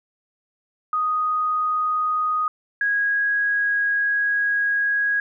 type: tone pair in turn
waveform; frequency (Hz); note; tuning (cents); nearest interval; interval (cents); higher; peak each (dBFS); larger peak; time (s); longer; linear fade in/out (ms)
sine; 1244.5 / 1650.2; D#6 / G#6; 0 / -12; perfect fourth; 488; second; -19 / -18; second; 0.93-2.48 / 2.81-5.2; second; 2
effects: none